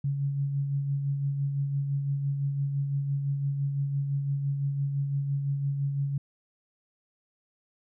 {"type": "tone with tremolo", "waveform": "sine", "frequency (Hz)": 140, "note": "C#3", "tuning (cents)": 18, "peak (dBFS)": -24, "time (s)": [0.04, 6.18], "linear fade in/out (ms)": 5, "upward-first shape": "sine", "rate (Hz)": 5.9, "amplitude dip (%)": 40, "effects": []}